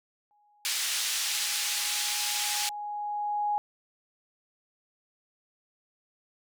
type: tone with exponential growth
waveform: sine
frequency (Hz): 830.6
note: G#5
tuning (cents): 0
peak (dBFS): -24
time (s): 0.31-3.58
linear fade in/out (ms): 0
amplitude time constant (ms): 710
type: band-pass noise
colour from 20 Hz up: pink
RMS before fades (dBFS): -30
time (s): 0.65-2.69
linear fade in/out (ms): 0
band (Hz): 2900 to 10000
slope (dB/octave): 12
effects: none